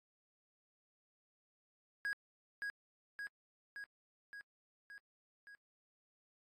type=tone with echo; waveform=triangle; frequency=1650 Hz; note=G#6; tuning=12 cents flat; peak=-34 dBFS; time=2.05-2.13 s; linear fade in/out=0 ms; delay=570 ms; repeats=6; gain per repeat=-3 dB; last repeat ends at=5.55 s; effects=AAC 32 kbps